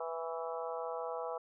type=harmonic tone with a mistuned harmonic; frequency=164.81 Hz; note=E3; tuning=in tune; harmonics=3 / 4 / 5 / 6 / 7 / 8; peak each=-40 / -42 / -44 / -46 / -47 / -48 dBFS; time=0-1.38 s; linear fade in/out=5 ms; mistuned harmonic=7; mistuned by=-23 cents; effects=none